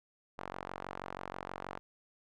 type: tone with band-pass filter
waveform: sawtooth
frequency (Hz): 46.25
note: F#1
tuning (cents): 0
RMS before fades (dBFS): -44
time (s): 0.38-1.79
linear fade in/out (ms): 0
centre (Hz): 1000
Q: 1.2
effects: none